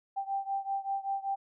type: beating tone pair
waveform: sine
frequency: 784 / 789.2 Hz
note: G5 / G5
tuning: 0 / +11 cents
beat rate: 5.2 Hz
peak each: -33 / -35 dBFS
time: 0.16-1.36 s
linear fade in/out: 20 ms
effects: none